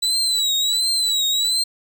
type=tone with vibrato; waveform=35% pulse; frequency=3951 Hz; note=B7; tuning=in tune; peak=-16 dBFS; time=0.02-1.64 s; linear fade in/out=10 ms; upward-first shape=triangle; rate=1.4 Hz; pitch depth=100 cents each way; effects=9-bit